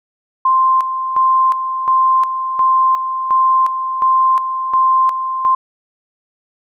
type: tone with tremolo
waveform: sine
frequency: 1046.5 Hz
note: C6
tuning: in tune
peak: -9 dBFS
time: 0.45-5.55 s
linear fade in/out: 5 ms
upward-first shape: square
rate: 1.4 Hz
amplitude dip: 60%
effects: none